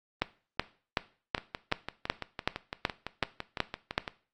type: two click trains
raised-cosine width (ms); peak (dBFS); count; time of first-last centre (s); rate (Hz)
0.3; -18 / -9; 17 / 11; 1.38-4.078 / 0.22-3.979; 5.93 / 2.66
effects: noise-tail reverb RT60 0.4 s tail -17 dB re dry + Opus 32 kbps